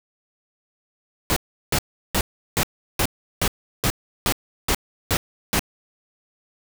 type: noise bursts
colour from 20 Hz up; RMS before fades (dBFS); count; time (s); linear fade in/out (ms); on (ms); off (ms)
pink; -20; 11; 1.3-5.593; 0; 63; 360
effects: none